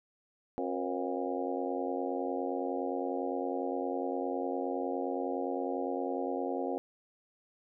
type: harmonic tone with a mistuned harmonic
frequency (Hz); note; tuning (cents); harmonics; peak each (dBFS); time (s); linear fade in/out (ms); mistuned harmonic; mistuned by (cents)
89.8; F2; +49; 3 / 4 / 5 / 6 / 7 / 8 / 9; -37 / -38 / -38 / -39 / -44 / -40 / -42; 0.58-6.78; 0; 5; +84
effects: none